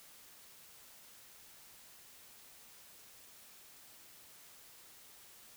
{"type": "silence", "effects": ["white hiss -58 dBFS RMS until 5.56 s"]}